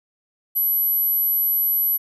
sine tone, 11790 Hz, F#9, 7 cents flat, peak -17 dBFS, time 0.55-1.98 s, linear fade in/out 20 ms, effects none

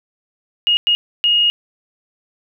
sine tone bursts at uneven times, 2866 Hz, F7, 44 cents sharp, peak -11 dBFS, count 3, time 0.67-0.77 / 0.87-0.95 / 1.24-1.5 s, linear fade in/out 0 ms, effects none

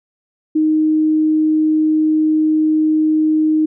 sine tone, 310.9 Hz, D#4, 1 cent flat, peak -11 dBFS, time 0.55-3.66 s, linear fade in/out 10 ms, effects none

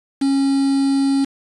triangle tone with quantisation, 274.1 Hz, C#4, 19 cents flat, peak -12 dBFS, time 0.21-1.25 s, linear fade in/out 10 ms, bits 5, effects resampled to 24000 Hz

